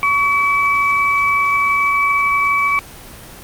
sine tone pair together, 1128.1 / 2297 Hz, C#6 / D7, +30 / -39 cents, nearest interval octave, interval 1231 cents, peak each -15 dBFS, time 0.03-2.79 s, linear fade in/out 0 ms, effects pink hiss -36 dBFS RMS until 3.43 s + Opus 24 kbps

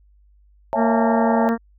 sine chord, A major seventh, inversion first, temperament equal with one note detuned, 554.4 / 659.3 / 830.6 / 894.9 Hz, C#5 / E5 / G#5 / A5, 0 / 0 / 0 / +29 cents, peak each -25 / -23 / -26 / -24 dBFS, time 0.73-1.49 s, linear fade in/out 0 ms
harmonic tone, 230 Hz, A#3, 23 cents flat, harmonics 1 / 2 / 3 / 4 / 5 / 6 / 7 / 8, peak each -18 / -24 / -28 / -30 / -32 / -34 / -35 / -36 dBFS, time 0.75-1.58 s, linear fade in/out 50 ms
effects added 50 Hz sine -51 dBFS peak until 1.78 s

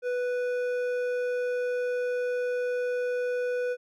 triangle tone with hard clipping, 493.9 Hz, B4, in tune, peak -28 dBFS, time 0.02-3.77 s, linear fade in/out 50 ms, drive 12 dB, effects none

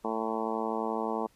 harmonic tone, 111.5 Hz, A2, 23 cents sharp, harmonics 2 / 3 / 4 / 5 / 6 / 7 / 8 / 9 / 10, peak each -36 / -38 / -35 / -40 / -39 / -38 / -37 / -39 / -42 dBFS, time 0.04-1.27 s, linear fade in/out 10 ms, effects pink hiss -65 dBFS RMS until 1.35 s + resampled to 32000 Hz

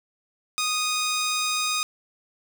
10% pulse tone, 1241 Hz, D#6, 5 cents flat, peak -15 dBFS, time 0.58-1.83 s, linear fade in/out 0 ms, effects none

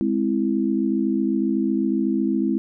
sine chord, Ab augmented, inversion none, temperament equal, 207.7 / 261.6 / 329.6 Hz, Ab3 / C4 / E4, 0 / 0 / 0 cents, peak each -23 / -23 / -23 dBFS, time 0.01-2.58 s, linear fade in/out 0 ms, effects none

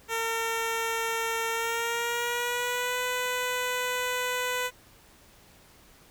10% pulse tone with pitch glide, 454.9 to 498.9 Hz, A#4 to B4, -42 to +17 cents, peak -19 dBFS, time 0.08-4.71 s, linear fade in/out 50 ms, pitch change +159 cents, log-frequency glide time 1.5-2.99 s, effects pink hiss -56 dBFS RMS until 6.1 s

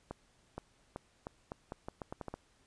accelerating click train, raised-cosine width 1 ms, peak -26 dBFS, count 12, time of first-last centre 0.11-2.34 s, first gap 470 ms, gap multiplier 0.81, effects pink hiss -69 dBFS RMS until 2.66 s + resampled to 22050 Hz

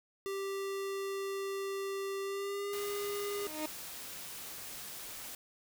square tone with pitch glide, 392 to 407 Hz, G4 to G#4, 0 to -35 cents, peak -36 dBFS, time 0.26-3.47 s, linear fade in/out 0 ms, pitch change +65 cents, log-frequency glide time 2.22-2.81 s
white noise, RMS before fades -45 dBFS, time 2.73-5.35 s, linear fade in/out 2 ms
20% pulse tone with exponential growth, 308.3 Hz, D#4, 16 cents flat, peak -28 dBFS, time 3.22-3.66 s, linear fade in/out 5 ms, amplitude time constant 95 ms
effects none

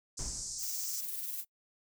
white band-pass noise, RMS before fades -41 dBFS, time 0.17-1.01 s, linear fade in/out 10 ms, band 5100 to 8000 Hz, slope 48 dB/octave
brown noise with exponential decay, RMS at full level -37 dBFS, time 0.19-0.79 s, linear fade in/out 1 ms, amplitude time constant 130 ms
violet noise with tremolo, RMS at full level -37 dBFS, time 0.58-1.45 s, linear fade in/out 50 ms, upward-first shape sine, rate 20 Hz, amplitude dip 40%
effects noise-tail reverb RT60 0.1 s tail -23 dB re dry

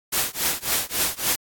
white noise with tremolo, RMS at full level -20 dBFS, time 0.12-1.36 s, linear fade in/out 10 ms, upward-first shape triangle, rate 3.6 Hz, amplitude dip 100%, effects AAC 64 kbps

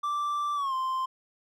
triangle tone with pitch glide, 1172 to 1044.1 Hz, D6 to C6, -4 to -4 cents, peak -25 dBFS, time 0.03-1.06 s, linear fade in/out 10 ms, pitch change -200 cents, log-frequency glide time 0.55-0.74 s, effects none

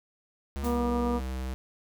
square tone with pitch glide, 69.7 to 64.66 Hz, C#2 to C2, +10 to -20 cents, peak -32 dBFS, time 0.56-1.54 s, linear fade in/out 0 ms, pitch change -130 cents, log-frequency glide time 0.69-0.84 s
harmonic tone, 240 Hz, B3, 49 cents flat, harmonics 1 / 2 / 3 / 4 / 5, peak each -28 / -31 / -38 / -37 / -38 dBFS, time 0.62-1.21 s, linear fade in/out 50 ms
white noise with exponential decay, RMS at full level -40 dBFS, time 0.64-0.93 s, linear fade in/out 5 ms, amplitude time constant 62 ms
effects none

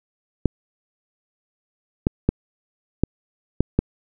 clicks, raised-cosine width 3 ms, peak -3 dBFS, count 6, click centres 0.457 / 2.069 / 2.29 / 3.036 / 3.606 / 3.79 s, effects none

